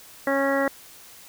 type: harmonic tone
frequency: 275.1 Hz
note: C#4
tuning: 13 cents flat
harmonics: 1 / 2 / 3 / 4 / 5 / 6 / 7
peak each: -26 / -23 / -31 / -32 / -32 / -32 / -29 dBFS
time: 0.27-0.68 s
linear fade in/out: 2 ms
effects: white hiss -47 dBFS RMS until 1.28 s